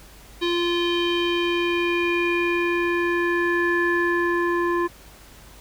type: tone with low-pass filter sweep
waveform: square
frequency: 346.6 Hz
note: F4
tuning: 13 cents flat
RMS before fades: -22 dBFS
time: 0.41-4.88 s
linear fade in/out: 20 ms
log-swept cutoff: 3600 to 1400 Hz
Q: 4.8
effects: added 50 Hz sine -48 dBFS peak until 5.6 s + pink hiss -48 dBFS RMS until 5.6 s